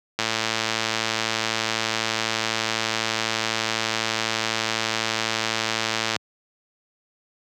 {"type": "click train", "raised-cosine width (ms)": 0.2, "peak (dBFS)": -5, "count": 670, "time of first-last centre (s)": [0.19, 6.163], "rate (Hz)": 112, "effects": ["high-pass 100 Hz 12 dB/octave"]}